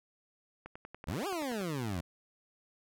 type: click train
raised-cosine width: 0.5 ms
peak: -30 dBFS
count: 11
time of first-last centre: 0.66-1.612 s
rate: 10.5 Hz
type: exponential two-way sweep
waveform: 20% pulse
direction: up then down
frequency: 61.74 to 414.3 to 80.5 Hz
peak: -29 dBFS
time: 1.07-2.01 s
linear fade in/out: 10 ms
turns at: 1.27 s
effects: none